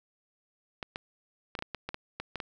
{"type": "clicks", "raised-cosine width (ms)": 0.3, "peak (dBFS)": -19, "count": 11, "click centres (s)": [0.828, 0.959, 1.552, 1.59, 1.624, 1.747, 1.89, 1.944, 2.2, 2.357, 2.402], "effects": []}